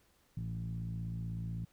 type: tone with low-pass filter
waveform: 10% pulse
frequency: 56.1 Hz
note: A1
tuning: 34 cents sharp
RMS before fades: -39 dBFS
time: 0.37-1.65 s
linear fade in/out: 5 ms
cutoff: 140 Hz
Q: 7.6
effects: pink hiss -70 dBFS RMS until 1.72 s